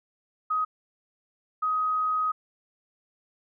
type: tone bursts at uneven times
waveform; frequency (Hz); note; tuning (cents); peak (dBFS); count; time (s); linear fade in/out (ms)
sine; 1258; D#6; +19; -23; 2; 0.5-0.65 / 1.62-2.32; 10
effects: none